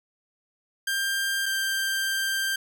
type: tone pair in turn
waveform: sawtooth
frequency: 1590 / 1578.1 Hz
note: G6 / G6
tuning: +24 / +11 cents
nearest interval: unison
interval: 13 cents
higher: first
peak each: -21 dBFS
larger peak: neither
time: 0.87-1.46 / 1.46-2.56 s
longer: second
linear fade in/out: 5 ms
effects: none